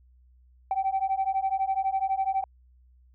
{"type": "beating tone pair", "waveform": "sine", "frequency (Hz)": [766, 778], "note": ["G5", "G5"], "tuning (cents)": [-40, -13], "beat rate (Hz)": 12, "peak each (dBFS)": -26, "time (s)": [0.71, 2.44], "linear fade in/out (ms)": 2, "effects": ["tanh soft clip ceiling -19 dBFS", "added 62 Hz sine -55 dBFS peak until 3.14 s"]}